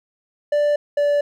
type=tone pair in turn; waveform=triangle; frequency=587.3 / 579.9 Hz; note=D5 / D5; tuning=0 / -22 cents; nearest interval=unison; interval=22 cents; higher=first; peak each=-13 dBFS; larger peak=neither; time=0.52-0.76 / 0.97-1.21 s; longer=neither; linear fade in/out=5 ms; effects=none